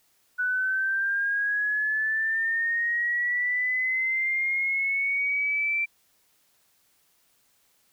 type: linear sweep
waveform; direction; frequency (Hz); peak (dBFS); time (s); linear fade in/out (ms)
sine; up; 1480 to 2349; -23; 0.38-5.86; 20
effects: white hiss -66 dBFS RMS until 7.92 s